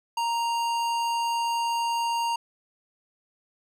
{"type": "tone with hard clipping", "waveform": "sine", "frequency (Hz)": 932.3, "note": "A#5", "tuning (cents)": 0, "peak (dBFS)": -26, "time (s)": [0.17, 2.36], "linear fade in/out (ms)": 5, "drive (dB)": 16, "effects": []}